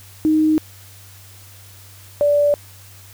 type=tone pair in turn; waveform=sine; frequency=311.1 / 581.9 Hz; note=D#4 / D5; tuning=0 / -16 cents; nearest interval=major seventh; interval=1084 cents; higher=second; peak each=-12 dBFS; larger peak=neither; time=0.25-0.58 / 2.21-2.54 s; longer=neither; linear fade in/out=0 ms; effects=added 97 Hz sine -43 dBFS peak until 3.13 s + white hiss -45 dBFS RMS until 3.13 s